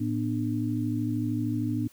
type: tone cluster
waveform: sine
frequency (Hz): 112.8 / 245.4 / 298.5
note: A2 / B3 / D4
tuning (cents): +44 / -11 / +28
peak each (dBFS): -30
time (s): 0-1.88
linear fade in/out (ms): 10
effects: white hiss -58 dBFS RMS until 1.92 s